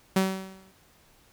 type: tone with exponential decay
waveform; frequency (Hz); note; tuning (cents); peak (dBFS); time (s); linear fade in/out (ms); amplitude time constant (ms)
sawtooth; 190.3; F#3; +49; -15; 0.16-0.72; 5; 120
effects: pink hiss -60 dBFS RMS until 1.32 s